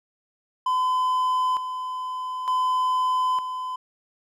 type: tone with tremolo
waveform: triangle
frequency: 1016 Hz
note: B5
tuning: 49 cents sharp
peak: -18 dBFS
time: 0.66-3.76 s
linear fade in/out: 5 ms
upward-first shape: square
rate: 0.55 Hz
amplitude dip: 60%
effects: none